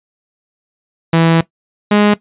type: tone pair in turn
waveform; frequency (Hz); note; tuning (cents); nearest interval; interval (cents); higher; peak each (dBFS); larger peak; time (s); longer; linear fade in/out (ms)
sawtooth; 164.81 / 207.6; E3 / G#3; 0 / 0; major third; 400; second; -4; neither; 1.13-1.41 / 1.91-2.14; first; 5
effects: noise-tail reverb RT60 0.1 s tail -17 dB re dry + resampled to 8000 Hz